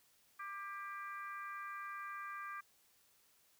harmonic tone with a mistuned harmonic, 394.7 Hz, G4, 12 cents sharp, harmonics 3 / 4 / 5 / 6, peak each -45 / -49 / -54 / -56 dBFS, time 0.39-2.61 s, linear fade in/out 10 ms, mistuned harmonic 4, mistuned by +28 cents, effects white hiss -71 dBFS RMS until 3.59 s

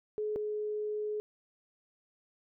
sine tone pair in turn, 424.9 / 422.8 Hz, G#4 / G#4, +40 / +31 cents, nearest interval unison, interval 9 cents, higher first, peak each -31 / -32 dBFS, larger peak first, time 0.18-0.36 / 0.36-1.2 s, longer second, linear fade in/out 0 ms, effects none

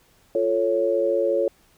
sine chord, F augmented, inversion none, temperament equal, 349.2 / 440 / 554.4 Hz, F4 / A4 / C#5, 0 / 0 / 0 cents, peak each -25 / -24 / -21 dBFS, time 0.35-1.48 s, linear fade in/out 2 ms, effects pink hiss -59 dBFS RMS until 1.77 s

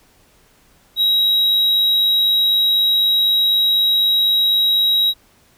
triangle tone, 3837 Hz, A#7, 49 cents sharp, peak -11 dBFS, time 0.96-5.14 s, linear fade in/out 50 ms, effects pink hiss -54 dBFS RMS until 5.57 s

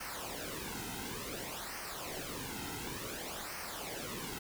pink noise with flanger, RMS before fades -42 dBFS, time 0-4.39 s, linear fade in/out 10 ms, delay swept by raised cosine 0.27 to 1.77 ms, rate 0.56 Hz, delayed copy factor -0.7, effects none

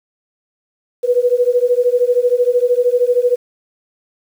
sine beating tone pair, 484.3 / 497.3 Hz, B4 / B4, -34 / +12 cents, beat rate 13 Hz, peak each -14 dBFS, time 1.03-3.36 s, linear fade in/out 20 ms, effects 7-bit

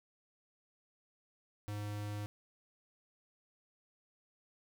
square tone, 103.83 Hz, G#2, in tune, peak -39 dBFS, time 1.68-2.26 s, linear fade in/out 0 ms, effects none

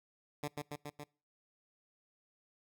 10% pulse tone with echo, 146.83 Hz, D3, in tune, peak -28 dBFS, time 0.43-0.48 s, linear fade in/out 5 ms, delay 140 ms, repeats 4, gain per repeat -2 dB, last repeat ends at 1.04 s, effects noise-tail reverb RT60 0.4 s tail -25 dB re dry

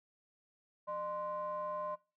triangle ring-modulated tone, 217.3 Hz, A3, 21 cents flat, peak -32 dBFS, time 0.87-1.96 s, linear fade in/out 20 ms, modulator 824 Hz, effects noise-tail reverb RT60 0.3 s tail -19 dB re dry

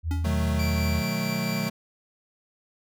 sine tone with vibrato, 81 Hz, E2, 30 cents flat, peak -24 dBFS, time 0.03-1.03 s, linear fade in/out 50 ms, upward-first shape square, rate 1.6 Hz, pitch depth 12 cents each way
square tone with exponential decay, 282.1 Hz, C#4, 30 cents sharp, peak -29 dBFS, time 0.11-0.38 s, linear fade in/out 0 ms, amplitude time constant 58 ms
square chord, B dominant seventh, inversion none, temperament equal, 123.47 / 155.56 / 185 / 220 Hz, B2 / D#3 / F#3 / A3, 0 / 0 / 0 / 0 cents, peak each -36 / -33 / -31 / -31 dBFS, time 0.24-1.7 s, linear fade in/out 10 ms
25% pulse tone with tremolo, 2341 Hz, D7, 6 cents flat, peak -28 dBFS, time 0.59-1.69 s, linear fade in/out 5 ms, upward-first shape sine, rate 4.6 Hz, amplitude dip 25%
effects none

